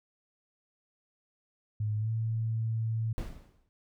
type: tone with pitch glide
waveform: sine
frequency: 106.4 to 112.34 Hz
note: G#2 to A2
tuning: +42 to +36 cents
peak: -28 dBFS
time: 1.8-3.13 s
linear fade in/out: 5 ms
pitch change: +94 cents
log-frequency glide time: 1.98-2.1 s
type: noise with exponential decay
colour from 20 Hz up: brown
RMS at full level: -34 dBFS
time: 3.18-3.69 s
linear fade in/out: 0 ms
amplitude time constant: 110 ms
effects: none